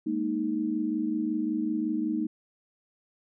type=chord; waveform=sine; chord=Ab suspended second; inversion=none; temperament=equal; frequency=207.7 / 233.1 / 311.1 Hz; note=Ab3 / Bb3 / Eb4; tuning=0 / 0 / 0 cents; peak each=-34 / -31 / -28 dBFS; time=0.06-2.27 s; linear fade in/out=10 ms; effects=none